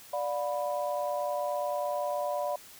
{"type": "chord", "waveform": "sine", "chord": "B diminished", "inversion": "first", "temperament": "equal with one note detuned", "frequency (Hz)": [587.3, 716.8, 987.8], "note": ["D5", "F5", "B5"], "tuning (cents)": [0, 45, 0], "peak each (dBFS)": [-31, -34, -36], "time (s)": [0.13, 2.56], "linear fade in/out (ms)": 5, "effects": ["white hiss -51 dBFS RMS until 2.79 s"]}